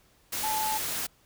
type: tone in noise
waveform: sine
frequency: 866 Hz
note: A5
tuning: 28 cents flat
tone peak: -28 dBFS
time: 0.43-0.78 s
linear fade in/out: 10 ms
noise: white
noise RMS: -32 dBFS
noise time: 0.32-1.07 s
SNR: +1 dB
effects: pink hiss -63 dBFS RMS until 1.25 s